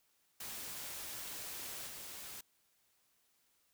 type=noise with level steps; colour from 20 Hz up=white; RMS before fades=-45 / -48 dBFS; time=0.4-2.41 s; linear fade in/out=5 ms; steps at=1.87 s; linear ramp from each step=10 ms; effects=white hiss -75 dBFS RMS until 3.73 s